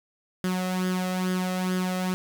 sawtooth tone with flanger, 183.9 Hz, F#3, 10 cents flat, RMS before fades -27 dBFS, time 0.44-2.14 s, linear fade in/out 0 ms, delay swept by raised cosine 0.6 to 1.58 ms, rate 2.3 Hz, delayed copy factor +0.6, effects none

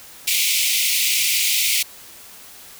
pink high-pass noise, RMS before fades -19 dBFS, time 0.27-1.83 s, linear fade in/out 10 ms, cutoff 2100 Hz, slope 96 dB/octave, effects white hiss -42 dBFS RMS until 2.79 s

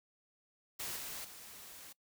white noise with level steps, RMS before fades -41 / -44 / -52 dBFS, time 0.79-1.93 s, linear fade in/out 10 ms, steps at 0.96 / 1.24 s, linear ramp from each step 10 ms, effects noise-tail reverb RT60 0.1 s tail -22 dB re dry

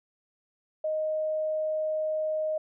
sine tone, 622.3 Hz, D#5, in tune, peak -26 dBFS, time 0.84-2.58 s, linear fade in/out 5 ms, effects none

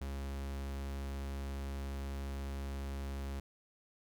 45% pulse tone, 68.8 Hz, C#2, 12 cents flat, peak -38 dBFS, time 0.01-3.4 s, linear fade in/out 5 ms, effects none

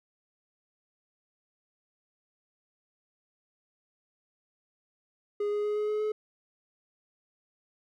triangle tone with pitch steps, 412.8 / 415.7 / 418.6 / 421.5 / 424.4 / 427.4 Hz, G#4 / G#4 / G#4 / G#4 / G#4 / G#4, -10 / +2 / +14 / +26 / +38 / +50 cents, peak -25 dBFS, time 5.4-6.12 s, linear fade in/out 5 ms, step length 120 ms, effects none

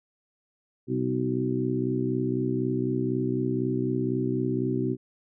harmonic tone with a mistuned harmonic, 64 Hz, C2, 38 cents flat, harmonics 2 / 3 / 4 / 5 / 6, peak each -30 / -35 / -29 / -31 / -30 dBFS, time 0.87-4.97 s, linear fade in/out 50 ms, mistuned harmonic 6, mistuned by -28 cents, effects none

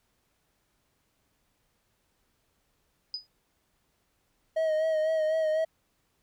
sine tone with exponential decay, 4978 Hz, D#8, in tune, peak -28 dBFS, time 3.14-3.27 s, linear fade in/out 1 ms, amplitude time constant 28 ms
triangle tone with vibrato, 631 Hz, D#5, 24 cents sharp, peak -22 dBFS, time 4.56-5.65 s, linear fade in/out 10 ms, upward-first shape sine, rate 4 Hz, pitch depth 35 cents each way
effects pink hiss -73 dBFS RMS until 6.22 s

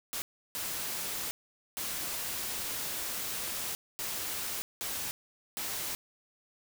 white noise bursts at uneven times, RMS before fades -36 dBFS, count 6, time 0.13-0.22 / 0.55-1.31 / 1.77-3.75 / 3.99-4.62 / 4.81-5.11 / 5.57-5.95 s, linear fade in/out 0 ms, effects none

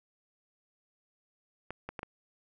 clicks, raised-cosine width 0.5 ms, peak -23 dBFS, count 4, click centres 1.706 / 1.89 / 1.992 / 2.031 s, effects none

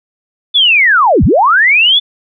sine linear two-way sweep, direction down then up, 3532 to 44.74 to 3532 Hz, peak -5 dBFS, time 0.54-2 s, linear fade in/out 20 ms, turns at 1.24 s, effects none

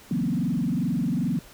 sine tone with frequency modulation, 207.7 Hz, G#3, in tune, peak -22 dBFS, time 0.11-1.39 s, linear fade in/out 2 ms, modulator 22.5 Hz, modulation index 2.6, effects pink hiss -49 dBFS RMS until 1.53 s

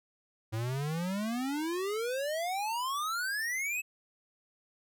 square exponential sweep, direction up, 107.4 to 2629 Hz, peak -32 dBFS, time 0.52-3.82 s, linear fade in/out 20 ms, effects none

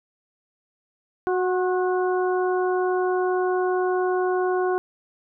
harmonic tone with a mistuned harmonic, 367.5 Hz, F#4, 12 cents flat, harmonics 1 / 2 / 3 / 4, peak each -21 / -27 / -31 / -33 dBFS, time 1.27-4.78 s, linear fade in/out 0 ms, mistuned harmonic 3, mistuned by -35 cents, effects none

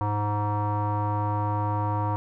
square tone with low-pass filter, 104.2 Hz, G#2, 6 cents sharp, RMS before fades -26 dBFS, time 0.01-2.16 s, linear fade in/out 0 ms, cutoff 1000 Hz, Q 9.6, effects none

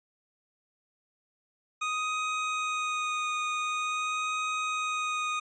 25% pulse tone with vibrato, 1244.5 Hz, D#6, in tune, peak -25 dBFS, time 1.81-5.4 s, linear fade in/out 10 ms, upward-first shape sine, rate 0.46 Hz, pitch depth 13 cents each way, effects resampled to 16000 Hz

